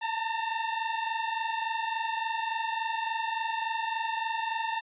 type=tone pair together; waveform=sawtooth; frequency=891 / 914.5 Hz; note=A5 / A#5; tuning=+22 / -33 cents; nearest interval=unison; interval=45 cents; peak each=-28 dBFS; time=0.01-4.81 s; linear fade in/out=20 ms; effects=resampled to 8000 Hz